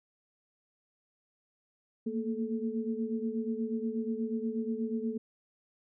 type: tone cluster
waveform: sine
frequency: 224.7 / 233 / 434.3 Hz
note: A3 / A#3 / A4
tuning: +37 / -1 / -23 cents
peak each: -35 / -34 / -37 dBFS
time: 2.06-5.18 s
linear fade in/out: 10 ms
effects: none